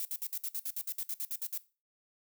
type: noise bursts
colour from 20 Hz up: violet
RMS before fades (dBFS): -36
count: 15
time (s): 0-1.577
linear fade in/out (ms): 2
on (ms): 51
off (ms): 58
effects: noise-tail reverb RT60 0.3 s tail -17 dB re dry